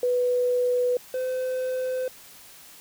sine / triangle tone pair in turn, 494.2 / 512.2 Hz, B4 / C5, +1 / -37 cents, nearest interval minor second, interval 62 cents, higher second, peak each -20 / -23 dBFS, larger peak first, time 0.03-0.97 / 1.14-2.08 s, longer neither, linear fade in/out 2 ms, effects white hiss -48 dBFS RMS until 2.8 s

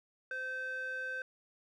square tone with band-pass filter, 516 Hz, C5, 24 cents flat, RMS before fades -39 dBFS, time 0.31-1.22 s, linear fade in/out 2 ms, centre 1400 Hz, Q 5.1, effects none

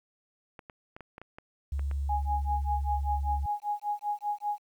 clicks, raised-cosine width 0.5 ms, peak -29 dBFS, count 9, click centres 0.592 / 0.698 / 0.965 / 1.007 / 1.181 / 1.216 / 1.385 / 1.794 / 1.913 s
sine tone, 70 Hz, C#2, 18 cents sharp, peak -28 dBFS, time 1.72-3.46 s, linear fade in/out 5 ms
sine tone with tremolo, 829 Hz, G#5, 3 cents flat, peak -26 dBFS, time 2.09-4.6 s, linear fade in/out 5 ms, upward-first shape sine, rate 5.1 Hz, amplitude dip 100%
effects 10-bit

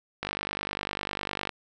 click train, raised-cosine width 0.3 ms, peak -14 dBFS, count 64, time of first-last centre 0.23-1.493 s, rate 49.9 Hz, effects none

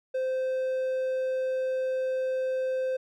triangle tone, 519 Hz, C5, 14 cents flat, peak -24 dBFS, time 0.14-2.97 s, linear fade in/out 10 ms, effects none

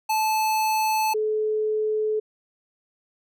square / sine tone pair in turn, 870 / 430.3 Hz, A5 / A4, -20 / -39 cents, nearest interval octave, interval 1219 cents, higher first, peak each -21 dBFS, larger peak neither, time 0.09-1.14 / 1.14-2.2 s, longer second, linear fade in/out 10 ms, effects none

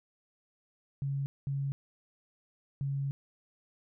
sine tone bursts at uneven times, 138.59 Hz, C#3, in tune, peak -30 dBFS, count 3, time 1.02-1.26 / 1.47-1.72 / 2.81-3.11 s, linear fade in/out 0 ms, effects none

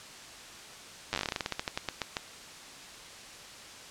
slowing click train, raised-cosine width 0.2 ms, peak -13 dBFS, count 21, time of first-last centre 1.13-2.168 s, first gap 9 ms, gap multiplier 1.16, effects white hiss -47 dBFS RMS until 3.9 s + low-pass 7000 Hz 12 dB/octave

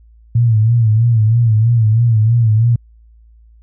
sine tone with vibrato, 113.3 Hz, A#2, 49 cents flat, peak -8 dBFS, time 0.35-2.76 s, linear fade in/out 5 ms, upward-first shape sine, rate 3.1 Hz, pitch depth 93 cents each way, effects added 56 Hz sine -42 dBFS peak until 3.62 s

